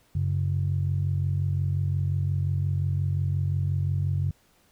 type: tone pair together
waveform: sine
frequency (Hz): 94.33 / 140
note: F#2 / C#3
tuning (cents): +34 / +18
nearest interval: perfect fifth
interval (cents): 684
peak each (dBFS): -24 / -26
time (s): 0.15-4.31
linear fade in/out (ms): 5
effects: tanh soft clip ceiling -16 dBFS + pink hiss -63 dBFS RMS until 4.71 s